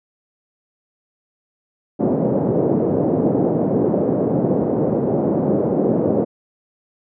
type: band-pass noise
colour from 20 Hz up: white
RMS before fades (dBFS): -18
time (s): 1.99-6.25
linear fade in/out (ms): 20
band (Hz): 130 to 520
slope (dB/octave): 24
effects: none